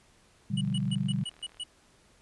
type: chord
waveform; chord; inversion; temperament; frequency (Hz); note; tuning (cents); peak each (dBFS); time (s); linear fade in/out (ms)
sine; G dominant seventh; first; equal; 123.47 / 146.83 / 174.61 / 196; B2 / D3 / F3 / G3; 0 / 0 / 0 / 0; -33 / -32 / -35 / -31; 0.5-1.24; 10
type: tone bursts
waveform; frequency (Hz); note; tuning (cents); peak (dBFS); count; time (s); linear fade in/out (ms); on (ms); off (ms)
square; 2932; F#7; -16; -34; 7; 0.57-1.637; 5; 41; 130
type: click train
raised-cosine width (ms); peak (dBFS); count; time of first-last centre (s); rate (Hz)
0.3; -39; 37; 0.65-1.571; 39.1
effects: pink hiss -62 dBFS RMS until 2.21 s + resampled to 24000 Hz